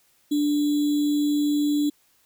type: tone with sample-and-hold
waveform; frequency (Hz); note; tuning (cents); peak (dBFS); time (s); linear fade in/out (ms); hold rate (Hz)
sine; 293.7; D4; 0; -19; 0.31-1.9; 10; 3675
effects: white hiss -63 dBFS RMS until 2.25 s